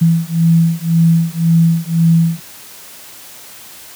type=beating tone pair; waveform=sine; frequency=164.81 / 166.71 Hz; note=E3 / E3; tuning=0 / +20 cents; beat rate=1.9 Hz; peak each=-12 dBFS; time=0.01-2.4 s; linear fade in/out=10 ms; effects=white hiss -36 dBFS RMS until 3.95 s + high-pass 60 Hz 12 dB/octave